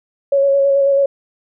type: tone with vibrato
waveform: sine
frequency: 554.4 Hz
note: C#5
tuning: in tune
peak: -10 dBFS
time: 0.32-1.06 s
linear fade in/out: 5 ms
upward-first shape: square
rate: 9.2 Hz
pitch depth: 15 cents each way
effects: none